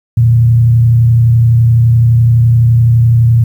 sine tone with frequency modulation, 116.54 Hz, A#2, in tune, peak -4 dBFS, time 0.17-3.44 s, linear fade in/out 5 ms, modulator 31.8 Hz, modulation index 0.38, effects 7-bit

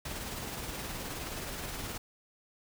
pink noise with tremolo, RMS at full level -38 dBFS, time 0.05-1.98 s, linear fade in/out 5 ms, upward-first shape sine, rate 19 Hz, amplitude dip 30%, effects none

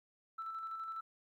sine tone with tremolo, 1324 Hz, E6, 7 cents sharp, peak -38 dBFS, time 0.38-1.01 s, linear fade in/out 10 ms, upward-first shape square, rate 12 Hz, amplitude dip 35%, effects tanh soft clip ceiling -35 dBFS + 13-bit

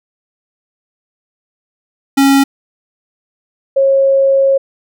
square / sine tone pair in turn, 274.8 / 543.8 Hz, C#4 / C#5, -15 / -33 cents, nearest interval octave, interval 1182 cents, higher second, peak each -7 / -7 dBFS, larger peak neither, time 2.17-2.44 / 3.76-4.58 s, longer second, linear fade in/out 10 ms, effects none

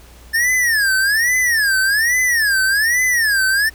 square tone with vibrato, 1760 Hz, A6, in tune, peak -14 dBFS, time 0.33-3.7 s, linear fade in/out 20 ms, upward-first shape sine, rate 1.2 Hz, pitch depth 240 cents each way, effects added 60 Hz sine -41 dBFS peak until 3.74 s + pink hiss -46 dBFS RMS until 3.74 s

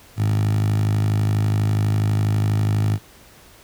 10% pulse tone with high-pass filter, 52.2 Hz, G#1, 10 cents sharp, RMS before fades -19 dBFS, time 0.16-2.99 s, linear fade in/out 50 ms, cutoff 110 Hz, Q 7.8, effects pink hiss -48 dBFS RMS until 3.63 s

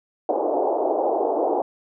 white band-pass noise, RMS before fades -22 dBFS, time 0.29-1.62 s, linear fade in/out 2 ms, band 310 to 820 Hz, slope 48 dB/octave, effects none

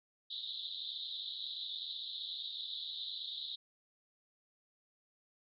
white band-pass noise, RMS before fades -43 dBFS, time 0.3-3.56 s, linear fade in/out 10 ms, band 3500 to 4000 Hz, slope 96 dB/octave, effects none

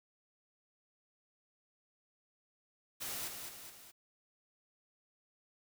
white noise with echo, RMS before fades -41 dBFS, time 3-3.29 s, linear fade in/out 20 ms, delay 210 ms, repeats 3, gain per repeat -5 dB, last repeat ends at 3.92 s, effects none

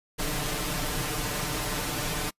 pink noise with comb filter, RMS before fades -30 dBFS, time 0.18-2.31 s, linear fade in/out 20 ms, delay 6.7 ms, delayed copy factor +0.8, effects noise-tail reverb RT60 0.1 s tail -26 dB re dry + resampled to 32000 Hz

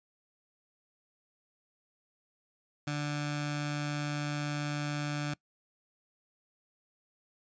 15% pulse tone with notch filter, 147 Hz, D3, 2 cents sharp, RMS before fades -34 dBFS, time 2.87-5.34 s, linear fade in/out 5 ms, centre 450 Hz, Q 1, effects noise-tail reverb RT60 0.1 s tail -23 dB re dry + resampled to 16000 Hz

